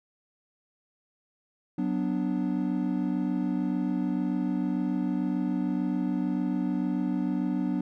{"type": "chord", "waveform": "triangle", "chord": "B minor", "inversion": "second", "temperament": "equal", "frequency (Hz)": [185, 246.9, 293.7], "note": ["F#3", "B3", "D4"], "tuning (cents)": [0, 0, 0], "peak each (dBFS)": -28, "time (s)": [1.78, 7.81], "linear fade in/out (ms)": 5, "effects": []}